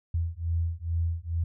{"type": "beating tone pair", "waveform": "sine", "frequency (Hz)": [82.6, 84.9], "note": ["E2", "F2"], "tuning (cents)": [4, -48], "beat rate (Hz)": 2.3, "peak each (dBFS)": -29, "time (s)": [0.14, 1.44], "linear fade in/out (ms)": 5, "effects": []}